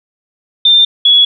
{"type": "tone pair in turn", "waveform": "sine", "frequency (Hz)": [3592, 3372], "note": ["A7", "G#7"], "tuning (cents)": [35, 26], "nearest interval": "minor second", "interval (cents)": 109, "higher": "first", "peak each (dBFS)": -4, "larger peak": "neither", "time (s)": [[0.65, 0.85], [1.05, 1.25]], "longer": "neither", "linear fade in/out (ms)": 5, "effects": []}